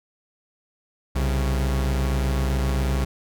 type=tone pair together; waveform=45% pulse; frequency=65.41 / 138.59 Hz; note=C2 / C#3; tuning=0 / 0 cents; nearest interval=octave + minor second; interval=1300 cents; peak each=-21 / -28 dBFS; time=1.15-3.05 s; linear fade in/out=10 ms; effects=none